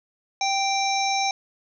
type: harmonic tone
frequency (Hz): 784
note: G5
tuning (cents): 0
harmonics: 1 / 3 / 5 / 7 / 8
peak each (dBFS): -23 / -28 / -30 / -31 / -32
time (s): 0.41-1.31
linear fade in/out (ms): 2
effects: none